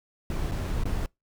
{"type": "noise with dropouts", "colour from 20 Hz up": "brown", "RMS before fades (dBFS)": -28, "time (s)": [0.3, 1.06], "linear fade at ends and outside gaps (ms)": 1, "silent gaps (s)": [[0.513, 0.518], [0.836, 0.855]], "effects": ["noise-tail reverb RT60 0.2 s tail -26 dB re dry"]}